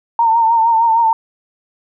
sine tone with vibrato, 913 Hz, A#5, 36 cents flat, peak -9 dBFS, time 0.19-1.13 s, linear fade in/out 2 ms, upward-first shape triangle, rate 6.5 Hz, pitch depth 60 cents each way, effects none

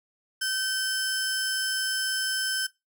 30% pulse tone pair together, 1541 / 5242 Hz, G6 / E8, -30 / -11 cents, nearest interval octave + major sixth, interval 2119 cents, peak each -25 / -26 dBFS, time 0.41-2.67 s, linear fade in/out 10 ms, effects noise-tail reverb RT60 0.2 s tail -19 dB re dry

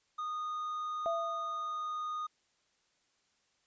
triangle tone, 1233 Hz, D#6, 16 cents flat, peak -33 dBFS, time 0.18-2.27 s, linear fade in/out 10 ms
sine tone with exponential decay, 670 Hz, E5, 28 cents sharp, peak -29 dBFS, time 1.06-2.03 s, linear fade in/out 0 ms, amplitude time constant 210 ms
effects white hiss -74 dBFS RMS until 3.66 s + resampled to 16000 Hz

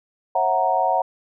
sine chord, F# dominant seventh, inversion second, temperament equal with one note detuned, 540.8 / 659.3 / 740 / 932.3 Hz, C#5 / E5 / F#5 / A#5, -43 / 0 / 0 / 0 cents, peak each -26 / -24 / -20 / -22 dBFS, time 0.35-1.02 s, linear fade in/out 5 ms, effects none

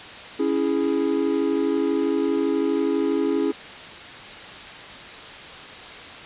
triangle chord, C# minor, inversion none, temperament equal, 277.2 / 329.6 / 415.3 Hz, C#4 / E4 / G#4, 0 / 0 / 0 cents, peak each -22 dBFS, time 0.39-3.52 s, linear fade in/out 10 ms, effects white hiss -38 dBFS RMS until 6.25 s + resampled to 8000 Hz

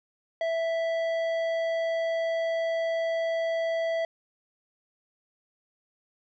sine tone with tanh clipping, 659.3 Hz, E5, in tune, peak -27 dBFS, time 0.41-4.05 s, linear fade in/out 2 ms, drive 11 dB, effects none

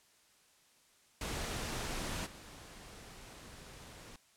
pink noise with level steps, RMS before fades -39 / -52 dBFS, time 1.21-4.16 s, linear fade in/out 2 ms, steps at 2.25 s, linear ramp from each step 20 ms, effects white hiss -67 dBFS RMS until 4.36 s + low-pass 10000 Hz 12 dB/octave

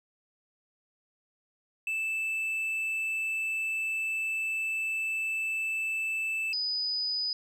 triangle / sine tone pair in turn, 2637 / 4978 Hz, E7 / D#8, 0 / 0 cents, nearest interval major seventh, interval 1100 cents, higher second, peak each -27 / -28 dBFS, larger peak first, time 1.87-6.53 / 6.53-7.33 s, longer first, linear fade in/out 2 ms, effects none

